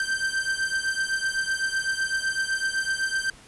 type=beating tone pair; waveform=45% pulse; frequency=1560 / 1567.9 Hz; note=G6 / G6; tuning=-9 / 0 cents; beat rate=7.9 Hz; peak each=-27 / -28 dBFS; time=0-3.3 s; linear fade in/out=2 ms; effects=pink hiss -50 dBFS RMS until 3.47 s + resampled to 24000 Hz